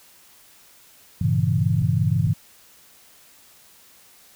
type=chord; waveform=sine; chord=G diminished seventh; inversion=none; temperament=equal with one note detuned; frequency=99.19 / 116.54 / 138.59 / 164.81 Hz; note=G2 / Bb2 / Db3 / Fb3; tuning=+21 / 0 / 0 / 0 cents; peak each=-23 dBFS; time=1.21-2.34 s; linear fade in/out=5 ms
type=clicks; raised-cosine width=5 ms; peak=-21 dBFS; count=2; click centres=1.822 / 2.269 s
effects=white hiss -52 dBFS RMS until 4.35 s